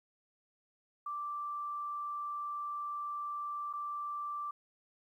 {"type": "tone with dropouts", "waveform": "sine", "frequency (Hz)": 1173, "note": "D6", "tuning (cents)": -2, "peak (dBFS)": -36, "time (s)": [1.06, 4.51], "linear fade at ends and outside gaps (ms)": 5, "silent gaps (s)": [3.729, 3.735], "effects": ["12-bit"]}